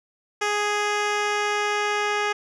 10% pulse tone with low-pass filter sweep, 415.3 Hz, G#4, in tune, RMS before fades -24 dBFS, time 0.41-2.33 s, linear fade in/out 10 ms, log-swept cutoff 7000 to 4600 Hz, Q 0.83, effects none

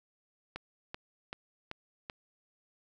click train, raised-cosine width 0.3 ms, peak -23 dBFS, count 5, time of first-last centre 0.56-2.098 s, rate 2.6 Hz, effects none

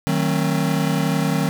square chord, D# diminished seventh, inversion none, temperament just, 155.56 / 186.68 / 224 / 268.8 Hz, D#3 / F#3 / A3 / C4, 0 / +16 / +31 / +47 cents, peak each -22 / -24 / -28 / -25 dBFS, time 0.07-1.49 s, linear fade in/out 0 ms, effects 8-bit

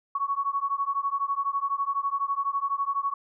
sine beating tone pair, 1108.7 / 1120.7 Hz, C#6 / C#6, 0 / +19 cents, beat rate 12 Hz, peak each -28 dBFS, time 0.15-3.14 s, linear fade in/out 5 ms, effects none

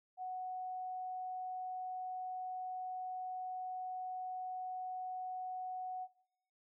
sine tone, 740 Hz, F#5, in tune, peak -39 dBFS, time 0.17-6.08 s, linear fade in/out 50 ms, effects noise-tail reverb RT60 0.8 s tail -19 dB re dry

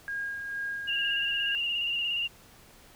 sine tone with tremolo, 1627 Hz, G#6, 36 cents flat, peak -30 dBFS, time 0.08-1.55 s, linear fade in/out 0 ms, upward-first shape sine, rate 2.2 Hz, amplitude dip 40%
sine tone with vibrato, 2816 Hz, F7, 14 cents sharp, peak -27 dBFS, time 0.87-2.28 s, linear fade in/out 20 ms, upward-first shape square, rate 17 Hz, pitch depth 27 cents each way
effects pink hiss -55 dBFS RMS until 2.95 s

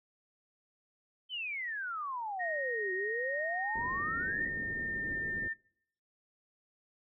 sine exponential two-way sweep, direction down then up, 3131 to 364.4 to 1977 Hz, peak -35 dBFS, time 1.29-4.5 s, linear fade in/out 50 ms, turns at 2.93 s
sine tone with pitch glide, 1864.7 to 1803.3 Hz, A#6 to A6, 0 to +42 cents, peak -34 dBFS, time 2.39-5.54 s, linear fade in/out 20 ms, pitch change -58 cents, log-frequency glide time 3.2-5.2 s
white low-pass noise, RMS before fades -45 dBFS, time 3.75-5.48 s, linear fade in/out 5 ms, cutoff 410 Hz, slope 24 dB/octave
effects noise-tail reverb RT60 0.7 s tail -24 dB re dry

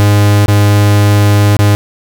45% pulse tone with dropouts, 102.9 Hz, G#2, 16 cents flat, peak -5 dBFS, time 0-1.75 s, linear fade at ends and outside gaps 0 ms, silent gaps 0.46-0.482 / 1.567-1.59 s, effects none

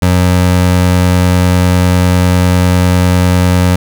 25% pulse tone, 90 Hz, F#2, 47 cents flat, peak -3 dBFS, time 0.02-3.76 s, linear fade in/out 5 ms, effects none

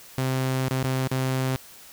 sawtooth tone with dropouts, 130.81 Hz, C3, in tune, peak -19 dBFS, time 0.18-1.56 s, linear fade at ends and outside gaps 0 ms, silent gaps 0.685-0.71 / 0.83-0.842 / 1.076-1.115 s, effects white hiss -47 dBFS RMS until 1.92 s

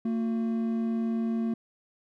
triangle tone pair together, 227.3 / 360.8 Hz, A#3 / F#4, -43 / -44 cents, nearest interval minor sixth, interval 799 cents, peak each -24 / -36 dBFS, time 0.05-1.54 s, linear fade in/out 5 ms, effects none

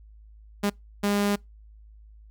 sawtooth tone bursts at uneven times, 203.4 Hz, G#3, 36 cents flat, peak -18 dBFS, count 2, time 0.63-0.7 / 1.03-1.36 s, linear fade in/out 10 ms, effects noise-tail reverb RT60 0.2 s tail -26 dB re dry + added 53 Hz sine -47 dBFS peak until 2.3 s

